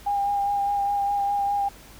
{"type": "tone with vibrato", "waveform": "sine", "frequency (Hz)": 806, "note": "G5", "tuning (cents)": 48, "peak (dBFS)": -21, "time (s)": [0.06, 1.69], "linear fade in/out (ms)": 10, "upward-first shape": "sine", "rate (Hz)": 4.9, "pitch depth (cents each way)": 16, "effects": ["added 50 Hz sine -49 dBFS peak until 1.99 s", "pink hiss -48 dBFS RMS until 1.99 s"]}